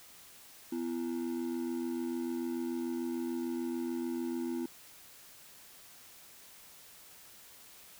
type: ring-modulated tone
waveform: triangle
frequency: 293.7 Hz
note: D4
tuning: in tune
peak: -28 dBFS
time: 0.72-4.66 s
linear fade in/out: 5 ms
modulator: 43.4 Hz
effects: white hiss -55 dBFS RMS until 7.99 s